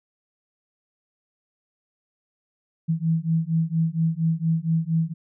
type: beating tone pair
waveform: sine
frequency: 160.9 / 165.2 Hz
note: E3 / E3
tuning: -42 / +4 cents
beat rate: 4.3 Hz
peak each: -23 dBFS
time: 2.88-5.14 s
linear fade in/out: 20 ms
effects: none